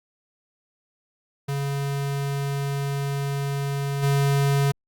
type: tone with level steps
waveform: square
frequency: 140 Hz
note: C#3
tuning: 18 cents sharp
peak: -25 / -19 dBFS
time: 1.48-4.72 s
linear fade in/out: 10 ms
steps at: 4.02 s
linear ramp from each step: 20 ms
effects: Opus 48 kbps